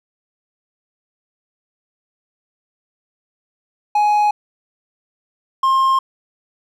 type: tone pair in turn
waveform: triangle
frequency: 836 / 1063.1 Hz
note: G#5 / C6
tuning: +11 / +27 cents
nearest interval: major third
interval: 416 cents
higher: second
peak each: -10 dBFS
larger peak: neither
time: 3.95-4.31 / 5.63-5.99 s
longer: neither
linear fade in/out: 5 ms
effects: none